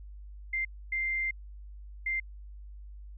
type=tone bursts at uneven times; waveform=sine; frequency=2093 Hz; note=C7; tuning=in tune; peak=-28 dBFS; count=3; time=0.53-0.65 / 0.92-1.31 / 2.06-2.2 s; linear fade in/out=5 ms; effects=added 50 Hz sine -43 dBFS peak until 3.17 s